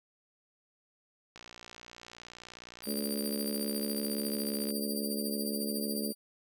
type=click train; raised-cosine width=0.2 ms; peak=-30 dBFS; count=200; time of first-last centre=1.36-4.705 s; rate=59.5 Hz
type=tone with tremolo; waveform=10% pulse; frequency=4728 Hz; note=D8; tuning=11 cents sharp; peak=-27 dBFS; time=2.82-6.15 s; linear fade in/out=50 ms; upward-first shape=triangle; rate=14 Hz; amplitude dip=70%
type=harmonic tone; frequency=71.8 Hz; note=D2; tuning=39 cents flat; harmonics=3 / 4 / 5 / 6 / 7 / 8; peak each=-35 / -40 / -44 / -41 / -46 / -44 dBFS; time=2.86-6.13 s; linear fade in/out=20 ms
effects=none